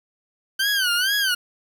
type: tone with vibrato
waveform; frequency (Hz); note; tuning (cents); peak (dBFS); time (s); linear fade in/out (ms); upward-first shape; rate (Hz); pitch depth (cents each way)
20% pulse; 1530; G6; -42; -14; 0.59-1.35; 10; sine; 2.2; 150
effects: 7-bit